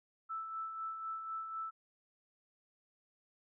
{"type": "tone with tremolo", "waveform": "sine", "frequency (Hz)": 1318.5, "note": "E6", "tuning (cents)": 0, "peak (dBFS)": -37, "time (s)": [0.29, 1.71], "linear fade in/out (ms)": 20, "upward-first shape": "sine", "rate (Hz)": 4, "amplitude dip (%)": 45, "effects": []}